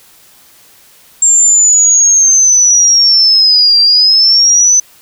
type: linear two-way sweep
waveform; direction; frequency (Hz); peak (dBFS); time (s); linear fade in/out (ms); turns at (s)
sine; down then up; 7440 to 4699 to 6100; -4; 1.22-4.8; 5; 3.81
effects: white hiss -43 dBFS RMS until 5.01 s